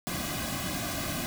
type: noise with comb filter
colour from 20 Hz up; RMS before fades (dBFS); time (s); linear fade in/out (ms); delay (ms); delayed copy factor
pink; -33; 0.07-1.26; 0; 2.2; -0.9
effects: none